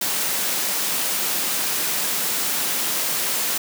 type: high-pass noise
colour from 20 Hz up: white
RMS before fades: -23 dBFS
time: 0.01-3.58 s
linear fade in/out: 5 ms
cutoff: 150 Hz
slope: 24 dB/octave
effects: none